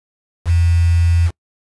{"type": "tone with quantisation", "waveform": "sine", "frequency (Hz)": 85.1, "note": "F2", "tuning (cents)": -44, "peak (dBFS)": -10, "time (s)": [0.45, 1.31], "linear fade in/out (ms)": 50, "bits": 5, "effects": ["noise-tail reverb RT60 0.1 s tail -26 dB re dry", "resampled to 24000 Hz"]}